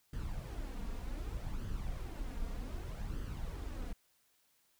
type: noise with flanger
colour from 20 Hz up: brown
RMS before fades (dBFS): -40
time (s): 0.13-3.93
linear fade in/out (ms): 5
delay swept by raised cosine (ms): 0.63 to 4.33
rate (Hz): 0.65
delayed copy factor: +0.55
effects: white hiss -73 dBFS RMS until 4.79 s